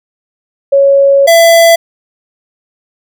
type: tone pair in turn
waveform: sine / square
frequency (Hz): 554.4 / 669.3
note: C#5 / E5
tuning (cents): 0 / +26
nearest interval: minor third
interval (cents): 326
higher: second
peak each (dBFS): -3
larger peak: neither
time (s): 0.72-1.27 / 1.27-1.76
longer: first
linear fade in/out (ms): 10
effects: none